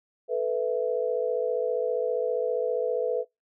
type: chord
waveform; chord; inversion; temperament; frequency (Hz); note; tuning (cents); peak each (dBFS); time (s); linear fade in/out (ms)
sine; A suspended second; none; just; 440 / 495 / 660; A4 / B4 / E5; 0 / +4 / +2; -29 / -26 / -32; 0.28-3.25; 50
effects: noise-tail reverb RT60 0.2 s tail -25 dB re dry